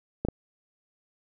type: clicks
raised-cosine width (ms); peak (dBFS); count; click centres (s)
2; -14; 2; 0.25 / 0.286
effects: none